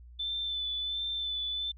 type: tone with vibrato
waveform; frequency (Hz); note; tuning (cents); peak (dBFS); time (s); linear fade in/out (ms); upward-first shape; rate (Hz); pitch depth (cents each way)
sine; 3520; A7; 0; -31; 0.19-1.72; 10; sine; 1.4; 23
effects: added 60 Hz sine -48 dBFS peak until 1.77 s